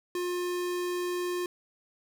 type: tone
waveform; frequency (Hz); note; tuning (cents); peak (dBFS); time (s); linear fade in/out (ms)
square; 355.9; F4; +33; -30; 0.15-1.46; 2
effects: none